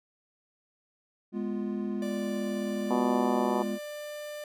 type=chord; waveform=triangle; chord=F diminished; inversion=first; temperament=equal; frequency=207.7 / 246.9 / 349.2 Hz; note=Ab3 / Cb4 / F4; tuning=0 / 0 / 0 cents; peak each=-30 / -34 / -34 dBFS; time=1.32-3.79 s; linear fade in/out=50 ms
type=tone with pitch glide; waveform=45% pulse; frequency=587.3 to 594.8 Hz; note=D5 to D5; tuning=0 to +22 cents; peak=-37 dBFS; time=2.02-4.44 s; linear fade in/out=2 ms; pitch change=+22 cents; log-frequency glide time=2.29-4.2 s
type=harmonic tone; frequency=123.8 Hz; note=B2; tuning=5 cents sharp; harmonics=2 / 3 / 4 / 5 / 6 / 7 / 8 / 9 / 10; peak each=-31 / -32 / -36 / -35 / -35 / -35 / -35 / -40 / -45 dBFS; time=2.9-3.63 s; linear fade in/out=10 ms
effects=none